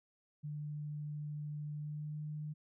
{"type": "tone with pitch glide", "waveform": "sine", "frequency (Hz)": [148.9, 151.24], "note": ["D3", "D#3"], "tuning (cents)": [24, -49], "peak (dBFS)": -39, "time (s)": [0.43, 2.54], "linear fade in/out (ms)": 20, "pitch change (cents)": 27, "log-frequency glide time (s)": [1.75, 2.2], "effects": []}